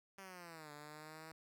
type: linear two-way sweep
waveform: 5% pulse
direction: down then up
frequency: 196.8 to 146.6 to 161 Hz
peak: -40 dBFS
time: 0.18-1.32 s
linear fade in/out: 2 ms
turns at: 0.72 s
effects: none